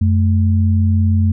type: tone pair together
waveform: sine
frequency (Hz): 91.5 / 217.6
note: F#2 / A3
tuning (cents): -19 / -19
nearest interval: octave + minor third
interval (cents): 1500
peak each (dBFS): -11 / -18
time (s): 0.01-1.32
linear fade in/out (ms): 5
effects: none